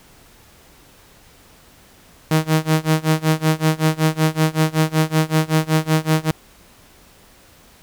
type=tone with tremolo; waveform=sawtooth; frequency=157.4 Hz; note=D#3; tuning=20 cents sharp; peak=-8 dBFS; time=2.31-6.31 s; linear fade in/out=2 ms; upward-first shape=sine; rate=5.3 Hz; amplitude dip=95%; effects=pink hiss -49 dBFS RMS until 7.82 s